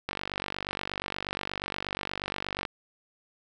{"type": "click train", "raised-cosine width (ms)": 0.3, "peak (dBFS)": -15, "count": 125, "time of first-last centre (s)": [0.09, 2.652], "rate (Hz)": 48.4, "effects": []}